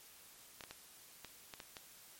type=clicks; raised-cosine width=0.2 ms; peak=-29 dBFS; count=7; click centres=0.608 / 0.638 / 0.71 / 1.247 / 1.538 / 1.602 / 1.768 s; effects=white hiss -59 dBFS RMS until 2.19 s + MP3 64 kbps